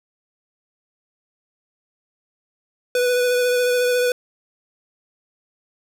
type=tone with vibrato; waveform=square; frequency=493.9 Hz; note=B4; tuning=in tune; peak=-17 dBFS; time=2.95-4.12 s; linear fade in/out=2 ms; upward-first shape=triangle; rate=14 Hz; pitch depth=20 cents each way; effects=none